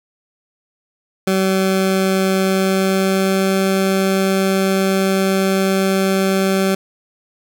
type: tone with pitch glide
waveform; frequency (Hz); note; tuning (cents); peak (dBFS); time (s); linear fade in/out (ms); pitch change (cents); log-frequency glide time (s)
20% pulse; 190.6 to 192.15; G3 to G3; -48 to -34; -9; 1.27-6.75; 5; +14; 2.38-3.59
effects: none